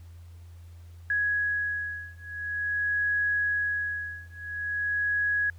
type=beating tone pair; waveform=sine; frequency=1668 / 1668.47 Hz; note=G#6 / G#6; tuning=+7 / +8 cents; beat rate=0.47 Hz; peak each=-29 dBFS; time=1.1-5.5 s; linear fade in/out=2 ms; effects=added 85 Hz sine -44 dBFS peak until 5.58 s + pink hiss -63 dBFS RMS until 5.58 s